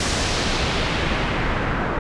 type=noise with low-pass filter sweep; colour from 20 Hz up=pink; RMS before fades=-22 dBFS; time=0-1.99 s; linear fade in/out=5 ms; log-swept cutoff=7100 to 1400 Hz; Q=1.2; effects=resampled to 24000 Hz